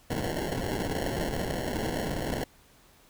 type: noise with sample-and-hold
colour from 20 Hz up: white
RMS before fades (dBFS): -31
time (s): 0.1-2.44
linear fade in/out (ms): 5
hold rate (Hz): 1225
effects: pink hiss -59 dBFS RMS until 3.09 s